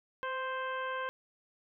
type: harmonic tone with a mistuned harmonic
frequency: 523.3 Hz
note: C5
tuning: in tune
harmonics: 1 / 2 / 3 / 4 / 5 / 6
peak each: -39 / -37 / -39 / -50 / -49 / -50 dBFS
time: 0.23-1.09 s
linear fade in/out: 0 ms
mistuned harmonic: 1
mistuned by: -19 cents
effects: none